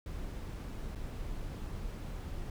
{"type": "noise with dropouts", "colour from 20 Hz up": "brown", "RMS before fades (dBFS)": -40, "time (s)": [0.06, 2.5], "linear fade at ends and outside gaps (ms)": 2, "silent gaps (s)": [0.951, 0.956], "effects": []}